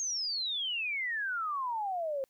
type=exponential sweep; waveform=sine; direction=down; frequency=6570 to 523.3 Hz; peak=-31 dBFS; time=0-2.24 s; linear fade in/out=0 ms; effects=white hiss -75 dBFS RMS until 2.29 s